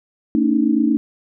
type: tone cluster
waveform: sine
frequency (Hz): 226.6 / 281.7 / 310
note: A#3 / C#4 / D#4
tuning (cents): -49 / +28 / -6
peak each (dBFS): -18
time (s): 0.35-0.97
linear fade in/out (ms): 0
effects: none